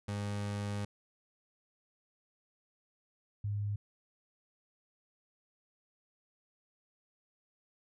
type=tone pair in turn; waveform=30% pulse / sine; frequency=102.3 / 102.82 Hz; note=G#2 / G#2; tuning=-26 / -17 cents; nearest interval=unison; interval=9 cents; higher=second; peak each=-32 / -32 dBFS; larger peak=neither; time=0.08-0.85 / 3.44-3.76 s; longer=first; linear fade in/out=5 ms; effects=resampled to 24000 Hz